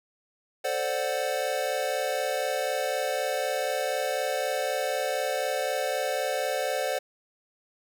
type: chord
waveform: square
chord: D dominant seventh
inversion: second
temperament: equal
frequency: 440 / 523.3 / 587.3 / 740 Hz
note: A4 / C5 / D5 / F#5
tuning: 0 / 0 / 0 / 0 cents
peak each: -37 / -31 / -32 / -33 dBFS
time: 0.64-6.99 s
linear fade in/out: 10 ms
effects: none